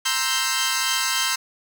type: chord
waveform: 10% pulse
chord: C dominant seventh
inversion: third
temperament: equal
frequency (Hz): 932.3 / 1046.5 / 1318.5 / 1568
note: Bb5 / C6 / E6 / G6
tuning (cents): 0 / 0 / 0 / 0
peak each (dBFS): -21 / -17 / -19 / -16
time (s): 0.05-1.36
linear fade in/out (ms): 10
effects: none